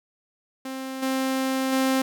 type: tone with level steps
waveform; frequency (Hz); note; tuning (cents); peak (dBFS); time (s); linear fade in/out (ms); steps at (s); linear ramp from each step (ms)
sawtooth; 264; C4; +16; -27 / -19 / -16; 0.65-2.02; 5; 1.02 / 1.72; 10
effects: none